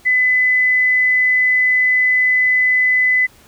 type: tone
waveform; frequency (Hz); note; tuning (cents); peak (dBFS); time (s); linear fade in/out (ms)
sine; 2009; B6; +29; -11; 0.05-3.27; 20
effects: pink hiss -48 dBFS RMS until 3.47 s